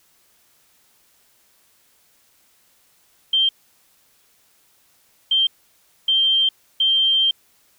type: tone bursts at uneven times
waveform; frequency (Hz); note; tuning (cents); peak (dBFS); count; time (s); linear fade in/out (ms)
sine; 3153; G7; +9; -14; 4; 3.33-3.49 / 5.31-5.47 / 6.08-6.49 / 6.8-7.31; 5
effects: white hiss -59 dBFS RMS until 7.78 s